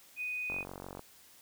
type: tone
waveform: sine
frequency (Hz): 2489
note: D#7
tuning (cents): 0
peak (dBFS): -34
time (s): 0.16-0.65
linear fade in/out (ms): 50
type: click train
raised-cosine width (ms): 1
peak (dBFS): -29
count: 24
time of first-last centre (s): 0.5-0.994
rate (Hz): 46.6
effects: white hiss -59 dBFS RMS until 1.41 s